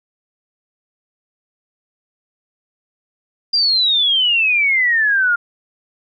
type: exponential sweep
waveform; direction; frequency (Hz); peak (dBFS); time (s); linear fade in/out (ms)
sine; down; 4843 to 1393; -12; 3.53-5.36; 10
effects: none